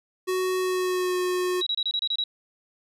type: tone with pitch glide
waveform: square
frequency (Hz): 370.9 to 363.1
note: F#4 to F#4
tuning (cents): +4 to -33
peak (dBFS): -24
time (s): 0.27-1.62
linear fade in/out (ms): 20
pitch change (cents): -37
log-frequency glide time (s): 0.58-1.17
type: tone bursts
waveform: sine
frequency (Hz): 3875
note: B7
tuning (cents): -34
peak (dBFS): -23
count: 8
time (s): 1.61-2.239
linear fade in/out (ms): 2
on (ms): 55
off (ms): 27
effects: resampled to 32000 Hz